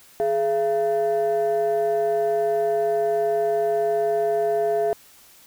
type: tone pair together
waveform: sine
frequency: 420 / 678.7 Hz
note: G#4 / F5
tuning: +19 / -50 cents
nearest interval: minor sixth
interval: 831 cents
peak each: -20 dBFS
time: 0.2-4.93 s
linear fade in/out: 0 ms
effects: tanh soft clip ceiling -15 dBFS + white hiss -51 dBFS RMS until 5.46 s